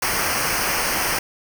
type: noise with comb filter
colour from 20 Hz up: pink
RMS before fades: -22 dBFS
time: 0.02-1.19 s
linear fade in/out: 5 ms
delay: 0.27 ms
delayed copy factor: -0.75
effects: none